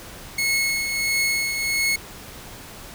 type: tone with tremolo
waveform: sawtooth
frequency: 2182 Hz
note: C#7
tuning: 28 cents flat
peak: -15 dBFS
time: 0.38-1.96 s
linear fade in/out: 5 ms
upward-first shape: triangle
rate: 1.5 Hz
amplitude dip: 50%
effects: pink hiss -40 dBFS RMS until 2.94 s